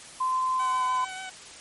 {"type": "tone with pitch glide", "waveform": "sine", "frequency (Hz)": [1032, 1017.8], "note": ["C6", "C6"], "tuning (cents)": [-24, -48], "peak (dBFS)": -23, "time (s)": [0.2, 1.05], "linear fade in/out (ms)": 10, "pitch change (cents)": -24, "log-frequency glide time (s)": [0.68, 0.83]}
{"type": "tone with vibrato", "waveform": "15% pulse", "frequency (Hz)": 754, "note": "F#5", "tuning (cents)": 32, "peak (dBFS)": -29, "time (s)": [0.59, 1.3], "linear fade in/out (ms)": 10, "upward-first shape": "sine", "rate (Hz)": 6.8, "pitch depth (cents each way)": 17}
{"effects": ["white hiss -45 dBFS RMS until 1.6 s", "MP3 48 kbps"]}